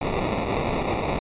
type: noise with sample-and-hold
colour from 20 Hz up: white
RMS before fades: -25 dBFS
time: 0.01-1.19 s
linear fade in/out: 5 ms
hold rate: 1575 Hz
effects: resampled to 8000 Hz